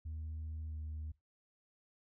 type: tone with pitch glide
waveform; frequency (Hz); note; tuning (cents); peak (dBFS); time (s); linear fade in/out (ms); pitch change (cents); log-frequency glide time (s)
sine; 78.6 to 77.34; D#2 to D#2; +18 to -10; -38; 0.05-1.12; 10; -28; 0.68-0.75
effects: noise-tail reverb RT60 0.2 s tail -22 dB re dry + tanh soft clip ceiling -38 dBFS